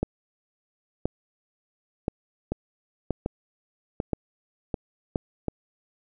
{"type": "two click trains", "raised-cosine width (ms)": 2, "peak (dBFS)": [-11, -13], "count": [6, 5], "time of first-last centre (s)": [[0.03, 5.158], [2.52, 5.483]], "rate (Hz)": [0.975, 1.35], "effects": []}